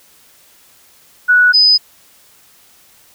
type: tone pair in turn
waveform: sine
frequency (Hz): 1472 / 5004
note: F#6 / D#8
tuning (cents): -9 / +9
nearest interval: octave + major sixth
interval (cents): 2118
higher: second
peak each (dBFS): -6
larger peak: neither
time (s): 1.28-1.53 / 1.53-1.78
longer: neither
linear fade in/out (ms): 20
effects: white hiss -48 dBFS RMS until 3.14 s